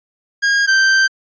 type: tone pair in turn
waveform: 45% pulse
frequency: 1628 / 1563.5 Hz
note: G#6 / G6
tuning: -35 / -5 cents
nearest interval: minor second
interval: 70 cents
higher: first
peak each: -12 / -10 dBFS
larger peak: second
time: 0.42-0.67 / 0.67-1.08 s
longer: second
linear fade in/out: 20 ms
effects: resampled to 16000 Hz